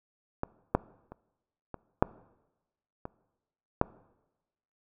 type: clicks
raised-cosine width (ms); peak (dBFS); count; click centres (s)
1; -16 / -8 / -29 / -24 / -6 / -23 / -8; 7; 0.434 / 0.75 / 1.12 / 1.743 / 2.025 / 3.054 / 3.814
effects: noise-tail reverb RT60 1.0 s tail -21 dB re dry

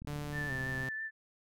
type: click train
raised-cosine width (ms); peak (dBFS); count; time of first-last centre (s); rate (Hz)
5; -34; 30; 0.02-0.835; 35.6
type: tone with pitch glide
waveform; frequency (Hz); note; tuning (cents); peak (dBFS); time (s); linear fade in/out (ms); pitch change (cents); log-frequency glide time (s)
sawtooth; 146.83 to 130.81; D3 to C3; 0 to 0; -34; 0.07-0.89; 2; -200; 0.47-0.52
type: tone with vibrato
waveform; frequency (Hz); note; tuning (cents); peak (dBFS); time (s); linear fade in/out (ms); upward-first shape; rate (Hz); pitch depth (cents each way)
sine; 1764; A6; +4; -36; 0.32-1.11; 50; triangle; 6; 19
effects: none

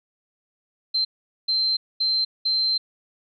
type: tone bursts at uneven times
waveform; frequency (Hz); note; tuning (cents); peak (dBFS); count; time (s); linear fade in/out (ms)
sine; 4119; C8; -28; -19; 4; 0.94-1.05 / 1.48-1.77 / 2-2.25 / 2.45-2.78; 10
effects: none

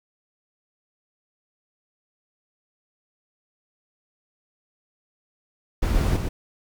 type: noise with echo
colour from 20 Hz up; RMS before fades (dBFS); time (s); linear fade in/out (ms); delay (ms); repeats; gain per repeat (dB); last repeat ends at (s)
brown; -22; 5.82-6.17; 10; 120; 1; -4; 6.29
effects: none

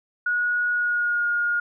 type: tone with pitch glide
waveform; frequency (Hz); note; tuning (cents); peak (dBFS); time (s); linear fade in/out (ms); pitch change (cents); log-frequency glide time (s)
sine; 1454 to 1426.5; F#6 to F6; -31 to +36; -20; 0.26-1.6; 5; -33; 0.72-1.26
effects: none

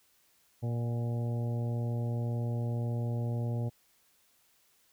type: harmonic tone with a mistuned harmonic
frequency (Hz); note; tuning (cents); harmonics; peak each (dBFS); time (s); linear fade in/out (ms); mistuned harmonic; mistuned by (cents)
118.2; A#2; +24; 1 / 2 / 3 / 4 / 5 / 6 / 7; -30 / -40 / -46 / -45 / -46 / -52 / -52; 0.62-3.7; 20; 6; +34
effects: white hiss -68 dBFS RMS until 4.92 s

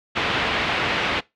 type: low-pass noise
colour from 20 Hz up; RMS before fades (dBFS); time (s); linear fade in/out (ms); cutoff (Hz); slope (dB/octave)
white; -23; 0.15-1.21; 20; 3100; 24
effects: noise-tail reverb RT60 0.2 s tail -21 dB re dry + high-pass 60 Hz 12 dB/octave

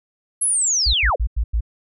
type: linear sweep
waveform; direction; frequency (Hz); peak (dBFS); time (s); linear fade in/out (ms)
sine; down; 11000 to 396.8; -16; 0.41-1.16; 10
type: tone bursts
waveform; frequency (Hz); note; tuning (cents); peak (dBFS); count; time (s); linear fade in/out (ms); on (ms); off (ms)
sine; 56.3; A1; +40; -16; 5; 0.86-1.608; 10; 76; 92
effects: none

